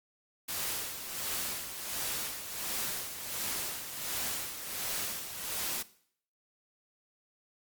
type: noise with tremolo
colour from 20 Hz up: white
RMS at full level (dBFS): -34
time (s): 0.48-5.83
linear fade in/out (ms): 10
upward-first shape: sine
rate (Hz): 1.4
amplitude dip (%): 60
effects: noise-tail reverb RT60 0.6 s tail -18 dB re dry + Opus 48 kbps